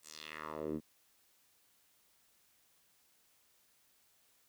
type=tone with band-pass filter sweep; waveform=10% pulse; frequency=77.3 Hz; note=D#2; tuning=11 cents flat; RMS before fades=-43 dBFS; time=0.02-0.81 s; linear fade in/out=50 ms; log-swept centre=9500 to 220 Hz; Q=2.2; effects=white hiss -71 dBFS RMS until 4.48 s